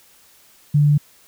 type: tone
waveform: sine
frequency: 146.83 Hz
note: D3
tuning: in tune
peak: -11 dBFS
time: 0.74-0.98 s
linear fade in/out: 10 ms
effects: white hiss -52 dBFS RMS until 1.27 s